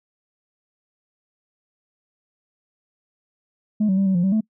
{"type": "tone with pitch steps", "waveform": "sine", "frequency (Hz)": [212.4, 189.8, 195.6, 190.4, 175, 191.9, 217.9], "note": ["G#3", "F#3", "G3", "F#3", "F3", "G3", "A3"], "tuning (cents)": [39, 44, -4, 50, 4, -37, -17], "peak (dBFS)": -14, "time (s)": [3.8, 4.409], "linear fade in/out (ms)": 10, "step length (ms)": 87, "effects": ["noise-tail reverb RT60 0.1 s tail -25 dB re dry", "tanh soft clip ceiling -14 dBFS"]}